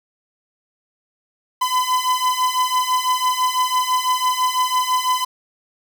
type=beating tone pair; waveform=45% pulse; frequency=1008 / 1014 Hz; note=B5 / B5; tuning=+35 / +45 cents; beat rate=6 Hz; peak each=-21 / -19 dBFS; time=1.61-5.25 s; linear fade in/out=10 ms; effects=none